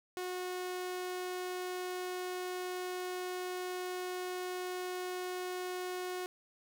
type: tone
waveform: sawtooth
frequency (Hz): 364.2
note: F#4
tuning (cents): -27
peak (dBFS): -33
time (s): 0.17-6.26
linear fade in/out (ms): 0
effects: 12-bit